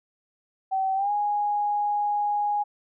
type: tone with pitch glide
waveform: sine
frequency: 767 to 826.8 Hz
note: G5 to G#5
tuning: -38 to -8 cents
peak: -22 dBFS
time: 0.71-2.64 s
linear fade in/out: 20 ms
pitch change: +130 cents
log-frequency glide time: 0.95-1.11 s
effects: none